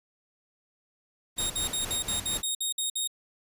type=noise with tremolo; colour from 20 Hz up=pink; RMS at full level=-36 dBFS; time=1.36-2.43 s; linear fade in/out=50 ms; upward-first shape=sine; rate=4.2 Hz; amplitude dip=50%
type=tone bursts; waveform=15% pulse; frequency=3729 Hz; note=A#7; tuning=in tune; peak=-20 dBFS; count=10; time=1.38-3.075 s; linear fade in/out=5 ms; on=120 ms; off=55 ms
effects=resampled to 32000 Hz